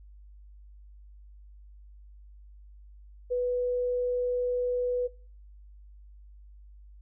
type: tone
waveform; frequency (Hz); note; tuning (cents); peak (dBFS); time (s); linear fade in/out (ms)
sine; 493.9; B4; 0; -25; 3.3-5.08; 20
effects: noise-tail reverb RT60 0.4 s tail -22 dB re dry + added 50 Hz sine -48 dBFS peak until 7.01 s